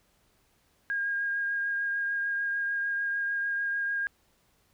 sine tone with vibrato, 1622 Hz, G#6, 41 cents flat, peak -27 dBFS, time 0.9-4.07 s, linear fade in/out 0 ms, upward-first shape triangle, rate 6.7 Hz, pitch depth 15 cents each way, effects pink hiss -68 dBFS RMS until 4.73 s

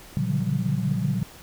sine tone cluster, 117.9 / 140.6 / 146.1 / 176.8 / 192.8 Hz, A#2 / C#3 / D3 / F3 / G3, +20 / +25 / -9 / +22 / -28 cents, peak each -28 dBFS, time 0.17-1.23 s, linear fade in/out 0 ms, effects tanh soft clip ceiling -11 dBFS + pink hiss -46 dBFS RMS until 1.42 s

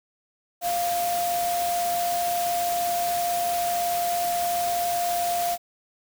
sine tone in noise, 698.5 Hz, F5, in tune, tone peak -23 dBFS, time 0.61-5.58 s, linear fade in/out 50 ms, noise white, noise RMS -32 dBFS, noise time 0.61-5.58 s, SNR +6 dB, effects none

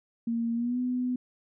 sine tone with pitch glide, 231.8 to 249.9 Hz, A#3 to B3, -10 to +21 cents, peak -26 dBFS, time 0.27-1.16 s, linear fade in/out 5 ms, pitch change +131 cents, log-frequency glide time 0.54-0.79 s, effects none

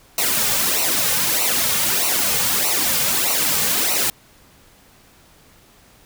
white noise with flanger, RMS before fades -19 dBFS, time 0.18-4.1 s, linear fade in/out 2 ms, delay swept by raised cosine 0.59 to 3.09 ms, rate 1.6 Hz, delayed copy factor -0.7, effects pink hiss -51 dBFS RMS until 6.05 s

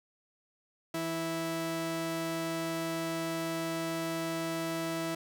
sawtooth tone pair together, 164.2 / 328.4 Hz, E3 / E4, -6 / -6 cents, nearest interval octave, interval 1200 cents, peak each -35 / -28 dBFS, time 0.94-5.15 s, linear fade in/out 5 ms, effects 10-bit

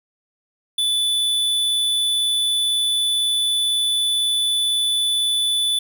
square tone, 3482 Hz, A7, 19 cents flat, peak -18 dBFS, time 0.78-5.79 s, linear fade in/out 5 ms, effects none

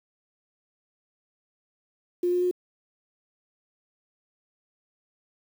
sine tone with pitch steps, 353.8 / 357.1 / 360.4 Hz, F4 / F4 / F#4, +23 / +39 / -45 cents, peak -21 dBFS, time 2.23-2.512 s, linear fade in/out 5 ms, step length 94 ms, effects 8-bit

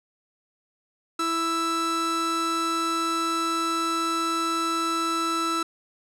45% pulse tone pair together, 330.5 / 1322 Hz, E4 / E6, +5 / +5 cents, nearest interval 2 octaves, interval 2400 cents, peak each -29 / -25 dBFS, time 1.19-5.63 s, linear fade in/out 5 ms, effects low-pass 10000 Hz 12 dB/octave

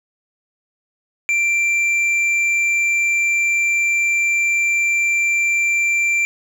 sine tone with hard clipping, 2357 Hz, D7, 6 cents sharp, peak -16 dBFS, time 1.29-6.25 s, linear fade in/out 0 ms, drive 5 dB, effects none

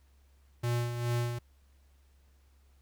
square tone with tremolo, 119.8 Hz, A#2, 48 cents sharp, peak -28 dBFS, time 0.63-1.39 s, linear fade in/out 10 ms, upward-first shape sine, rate 2.4 Hz, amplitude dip 55%, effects added 68 Hz sine -60 dBFS peak until 2.81 s + pink hiss -72 dBFS RMS until 2.81 s

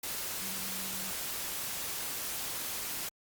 sine tone in noise, 190 Hz, F#3, 46 cents sharp, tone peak -47 dBFS, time 0.41-1.11 s, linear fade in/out 5 ms, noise white, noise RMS -37 dBFS, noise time 0.03-3.09 s, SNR -13 dB, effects Opus 48 kbps

